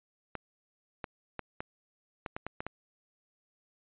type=clicks; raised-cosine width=0.5 ms; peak=-21 dBFS; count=9; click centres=0.353 / 1.042 / 1.393 / 1.605 / 2.262 / 2.365 / 2.466 / 2.605 / 2.666 s; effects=resampled to 8000 Hz